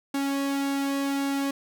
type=tone with flanger; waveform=sawtooth; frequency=277.2 Hz; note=C#4; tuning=in tune; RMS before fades=-27 dBFS; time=0.14-1.51 s; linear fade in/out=5 ms; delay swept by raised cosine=1.6 to 2.25 ms; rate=1.8 Hz; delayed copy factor=-0.6; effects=none